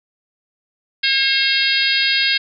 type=harmonic tone; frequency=539 Hz; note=C#5; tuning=49 cents flat; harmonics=3 / 4 / 5 / 6 / 7 / 8 / 9; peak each=-22 / -22 / -22 / -22 / -22 / -22 / -22 dBFS; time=1.03-2.38 s; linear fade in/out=10 ms; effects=none